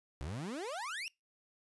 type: exponential sweep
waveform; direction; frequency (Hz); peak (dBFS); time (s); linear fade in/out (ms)
30% pulse; up; 62 to 2869; -36; 0.21-1.08; 0
effects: noise-tail reverb RT60 0.2 s tail -25 dB re dry + resampled to 24000 Hz